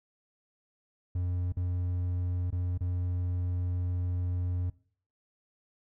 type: tone with dropouts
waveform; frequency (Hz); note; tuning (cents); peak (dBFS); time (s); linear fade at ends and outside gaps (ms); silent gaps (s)
triangle; 89.3; F2; +39; -26; 1.15-4.7; 5; 1.523-1.568 / 2.505-2.525 / 2.778-2.807
effects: noise-tail reverb RT60 0.5 s tail -20 dB re dry